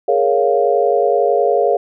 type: chord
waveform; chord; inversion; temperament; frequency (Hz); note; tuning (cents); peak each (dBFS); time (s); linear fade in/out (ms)
sine; Bb minor seventh; third; equal; 415.3 / 466.2 / 554.4 / 698.5; Ab4 / Bb4 / Db5 / F5; 0 / 0 / 0 / 0; -17; 0.08-1.77; 5
effects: none